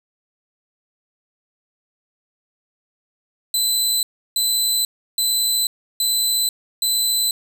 20% pulse tone bursts, 4022 Hz, B7, 31 cents sharp, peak -11 dBFS, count 5, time 3.54-7.31 s, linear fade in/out 2 ms, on 490 ms, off 330 ms, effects none

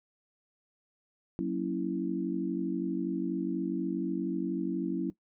sine chord, F# dominant seventh, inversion none, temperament equal, 185 / 233.1 / 277.2 / 329.6 Hz, F#3 / A#3 / C#4 / E4, 0 / 0 / 0 / 0 cents, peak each -34 / -38 / -34 / -33 dBFS, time 1.39-5.1 s, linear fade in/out 0 ms, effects noise-tail reverb RT60 0.1 s tail -17 dB re dry

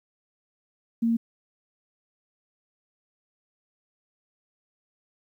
sine tone, 230.3 Hz, A#3, 21 cents flat, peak -20 dBFS, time 1.02-1.17 s, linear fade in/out 10 ms, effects 10-bit

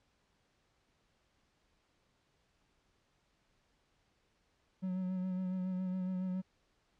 triangle tone with vibrato, 185 Hz, F#3, in tune, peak -32 dBFS, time 4.82-6.42 s, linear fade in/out 20 ms, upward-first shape sine, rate 7.2 Hz, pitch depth 27 cents each way, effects pink hiss -75 dBFS RMS until 6.99 s + low-pass 6000 Hz 12 dB/octave

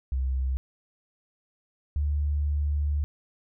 sine tone pair in turn, 65.3 / 73.24 Hz, C2 / D2, -3 / -4 cents, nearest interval major second, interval 199 cents, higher second, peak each -24 / -23 dBFS, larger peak second, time 0.12-0.57 / 1.96-3.04 s, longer second, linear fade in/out 0 ms, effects none

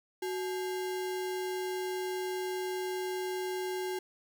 sine tone with sample-and-hold, 370 Hz, F#4, in tune, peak -32 dBFS, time 0.22-3.99 s, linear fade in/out 5 ms, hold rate 1225 Hz, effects none

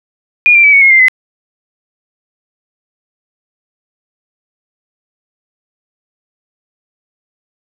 sine tone with pitch steps, 2435 / 2363 / 2293 / 2225 / 2159 / 2095 / 2033 Hz, D#7 / D7 / D7 / C#7 / C#7 / C7 / B6, -38 / +10 / -42 / +6 / -46 / +2 / +50 cents, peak -3 dBFS, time 0.46-1.083 s, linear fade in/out 0 ms, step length 89 ms, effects none

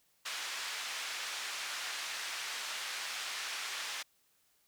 pink band-pass noise, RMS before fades -40 dBFS, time 0.25-4.03 s, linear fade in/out 10 ms, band 1500 to 6400 Hz, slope 12 dB/octave, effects white hiss -72 dBFS RMS until 4.67 s

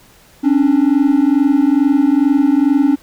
triangle tone pair together, 271.4 / 293.7 Hz, C#4 / D4, -36 / 0 cents, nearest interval minor second, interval 136 cents, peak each -10 dBFS, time 0.43-2.96 s, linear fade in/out 20 ms, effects tanh soft clip ceiling 0 dBFS + pink hiss -47 dBFS RMS until 3.02 s

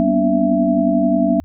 sine tone cluster, 191.1 / 241.6 / 253 / 289.7 / 666 Hz, G3 / B3 / B3 / D4 / E5, -44 / -38 / +42 / -24 / +18 cents, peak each -20 / -18 / -23 / -18 / -18 dBFS, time 0-1.4 s, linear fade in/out 0 ms, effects added 81 Hz sine -38 dBFS peak until 1.44 s

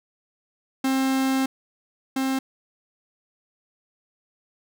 45% pulse tone pair in turn, 265.6 / 265.6 Hz, C4 / C4, +26 / +26 cents, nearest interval unison, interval 0 cents, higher neither, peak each -20 / -22 dBFS, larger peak first, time 0.84-1.46 / 2.16-2.39 s, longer first, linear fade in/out 5 ms, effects none

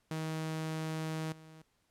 sawtooth tone with level steps, 158.5 Hz, D#3, 32 cents sharp, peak -31 / -48 dBFS, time 0.11-1.62 s, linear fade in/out 2 ms, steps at 1.32 s, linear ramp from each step 5 ms, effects pink hiss -75 dBFS RMS until 1.9 s + low-pass 12000 Hz 12 dB/octave

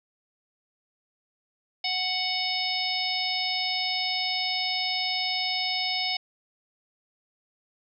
harmonic tone, 740 Hz, F#5, in tune, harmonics 1 / 3 / 4 / 5 / 6 / 7, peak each -34 / -32 / -34 / -32 / -36 / -30 dBFS, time 1.84-6.17 s, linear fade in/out 5 ms, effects none

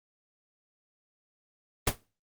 pink noise with exponential decay, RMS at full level -18 dBFS, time 1.87-1.96 s, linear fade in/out 5 ms, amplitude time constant 19 ms, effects noise-tail reverb RT60 0.3 s tail -19 dB re dry + Opus 24 kbps

